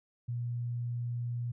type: tone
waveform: sine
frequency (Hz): 120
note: B2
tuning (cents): -49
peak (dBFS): -32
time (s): 0.28-1.52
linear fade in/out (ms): 10
effects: none